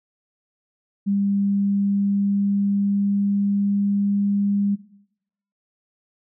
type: tone with pitch glide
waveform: sine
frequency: 199.7 to 201.4 Hz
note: G3 to G3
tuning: +32 to +47 cents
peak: -18 dBFS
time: 1.06-4.76 s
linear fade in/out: 20 ms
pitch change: +15 cents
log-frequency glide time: 1.59-4.25 s
effects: noise-tail reverb RT60 0.8 s tail -18 dB re dry